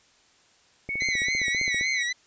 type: click train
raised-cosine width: 2 ms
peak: -25 dBFS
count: 15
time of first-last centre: 0.89-1.811 s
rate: 15.2 Hz
type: tone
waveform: sine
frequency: 2219 Hz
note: C#7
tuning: 1 cent sharp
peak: -27 dBFS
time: 0.89-2.03 s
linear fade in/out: 5 ms
type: tone with vibrato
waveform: sawtooth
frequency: 1999 Hz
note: B6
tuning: 20 cents sharp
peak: -22 dBFS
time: 1-2.13 s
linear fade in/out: 10 ms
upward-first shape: sine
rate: 3.6 Hz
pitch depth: 80 cents each way
effects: white hiss -60 dBFS RMS until 2.26 s + resampled to 16000 Hz